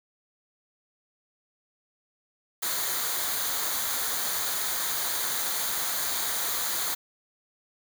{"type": "noise with comb filter", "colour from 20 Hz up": "white", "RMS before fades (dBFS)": -29, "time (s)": [2.62, 6.95], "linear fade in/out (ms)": 10, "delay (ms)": 0.37, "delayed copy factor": -0.6, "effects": []}